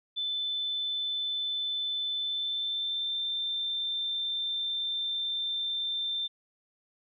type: tone with pitch glide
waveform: sine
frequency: 3520 to 3571 Hz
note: A7 to A7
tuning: 0 to +25 cents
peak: -29 dBFS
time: 0.16-6.28 s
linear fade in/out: 20 ms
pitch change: +25 cents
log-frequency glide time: 2.16-3.2 s
effects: none